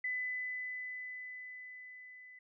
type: tone with level ramp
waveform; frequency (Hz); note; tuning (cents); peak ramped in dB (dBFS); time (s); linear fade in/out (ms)
sine; 2004; B6; +25; -33 to -52; 0.04-2.39; 5
effects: none